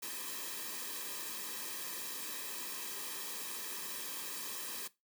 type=noise with comb filter; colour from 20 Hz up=white; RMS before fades=-42 dBFS; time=0.02-4.88 s; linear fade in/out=10 ms; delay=1.4 ms; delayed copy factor=-0.75; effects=noise-tail reverb RT60 0.2 s tail -18 dB re dry + high-pass 200 Hz 12 dB/octave